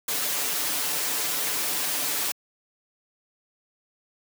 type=noise with comb filter; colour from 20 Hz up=white; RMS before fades=-27 dBFS; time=0.08-2.32 s; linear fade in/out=5 ms; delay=6.8 ms; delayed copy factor=+0.8; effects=high-pass 200 Hz 12 dB/octave